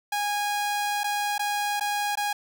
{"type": "tone with dropouts", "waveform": "sawtooth", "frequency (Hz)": 823, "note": "G#5", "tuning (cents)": -16, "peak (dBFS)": -21, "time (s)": [0.12, 2.33], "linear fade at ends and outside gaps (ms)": 5, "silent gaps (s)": [[1.035, 1.041], [1.381, 1.393], [1.798, 1.808], [2.155, 2.172]], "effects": []}